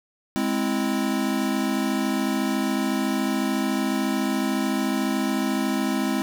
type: chord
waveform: square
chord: Ab augmented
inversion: none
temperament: equal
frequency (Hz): 207.7 / 261.6 / 329.6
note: Ab3 / C4 / E4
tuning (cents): 0 / 0 / 0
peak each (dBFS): -27 / -26 / -29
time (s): 0.36-6.22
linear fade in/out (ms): 0
effects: none